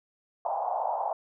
pink band-pass noise, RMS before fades -30 dBFS, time 0.45-1.13 s, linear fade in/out 2 ms, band 660 to 890 Hz, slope 48 dB/octave, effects none

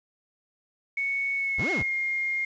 sine tone with pitch glide, 2217 to 2129 Hz, C#7 to C7, 0 to +30 cents, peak -25 dBFS, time 0.97-2.45 s, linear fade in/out 5 ms, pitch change -70 cents, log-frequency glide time 1.35-1.93 s
30% pulse linear two-way sweep, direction up then down, 43.65 to 406.6 to 43.65 Hz, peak -26 dBFS, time 1.58-1.83 s, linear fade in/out 10 ms, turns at 1.71 s
effects resampled to 16000 Hz + 9-bit

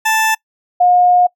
20% pulse / sine tone pair in turn, 880 / 716.8 Hz, A5 / F5, 0 / +45 cents, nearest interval major third, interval 355 cents, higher first, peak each -7 dBFS, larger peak neither, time 0.05-0.35 / 0.8-1.27 s, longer second, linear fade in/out 10 ms, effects noise-tail reverb RT60 0.1 s tail -24 dB re dry

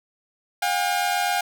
sawtooth tone pair together, 716.3 / 804 Hz, F5 / G5, +44 / +44 cents, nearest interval major second, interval 200 cents, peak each -20 dBFS, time 0.62-1.41 s, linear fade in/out 5 ms, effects none

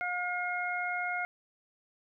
harmonic tone, 715 Hz, F5, 41 cents sharp, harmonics 1 / 2 / 3, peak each -35 / -35 / -35 dBFS, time 0.01-1.25 s, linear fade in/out 0 ms, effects none

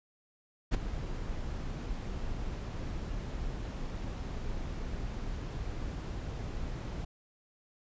brown noise with ADSR envelope, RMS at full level -23 dBFS, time 0.71-7.05 s, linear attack 32 ms, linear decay 12 ms, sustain -14 dB, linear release 8 ms, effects resampled to 16000 Hz

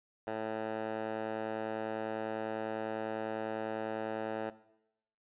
10% pulse tone with band-pass filter, 110 Hz, A2, in tune, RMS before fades -37 dBFS, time 0.27-4.5 s, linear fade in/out 5 ms, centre 780 Hz, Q 1.1, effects noise-tail reverb RT60 0.8 s tail -17 dB re dry + resampled to 8000 Hz

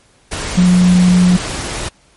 sine tone in noise, 180 Hz, F#3, 47 cents flat, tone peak -6 dBFS, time 0.57-1.37 s, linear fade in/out 10 ms, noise pink, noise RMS -22 dBFS, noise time 0.31-1.89 s, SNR +13 dB, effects pink hiss -51 dBFS RMS until 2.16 s + MP3 48 kbps

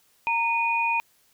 sine tone pair together, 924.5 / 2468 Hz, A#5 / D#7, -15 / -15 cents, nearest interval octave + perfect fourth, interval 1700 cents, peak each -24 dBFS, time 0.27-1 s, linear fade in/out 0 ms, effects white hiss -63 dBFS RMS until 1.33 s

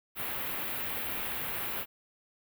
white band-stop noise, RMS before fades -35 dBFS, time 0.15-1.86 s, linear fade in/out 50 ms, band 3100 to 13000 Hz, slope 24 dB/octave, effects none

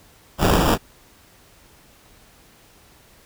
pink noise with sample-and-hold, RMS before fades -17 dBFS, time 0.38-0.78 s, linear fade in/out 50 ms, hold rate 2100 Hz, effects pink hiss -52 dBFS RMS until 3.25 s

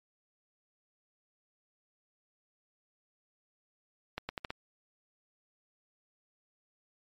accelerating click train, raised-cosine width 0.3 ms, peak -19 dBFS, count 5, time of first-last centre 4.18-4.505 s, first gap 110 ms, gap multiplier 0.8, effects MP3 64 kbps

